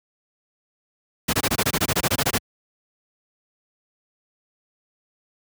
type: noise bursts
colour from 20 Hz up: pink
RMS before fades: -20 dBFS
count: 15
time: 1.28-2.383 s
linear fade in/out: 10 ms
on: 53 ms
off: 22 ms
effects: high-pass 80 Hz 12 dB/octave